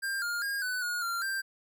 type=tone with pitch steps; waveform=square; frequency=1594 / 1413 / 1622 / 1498 / 1440 / 1381 / 1578 Hz; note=G6 / F6 / G#6 / F#6 / F#6 / F6 / G6; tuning=+28 / +20 / -41 / +21 / -47 / -20 / +11 cents; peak=-31 dBFS; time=0.02-1.42 s; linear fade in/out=20 ms; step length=200 ms; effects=none